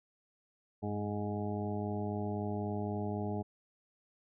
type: harmonic tone with a mistuned harmonic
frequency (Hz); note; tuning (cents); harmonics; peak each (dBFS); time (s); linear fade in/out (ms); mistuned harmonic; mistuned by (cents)
103.83; G#2; 0; 1 / 2 / 3 / 4 / 6 / 7 / 8; -38 / -38 / -43 / -41 / -45 / -45 / -46; 0.82-3.43; 20; 1; -51
effects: none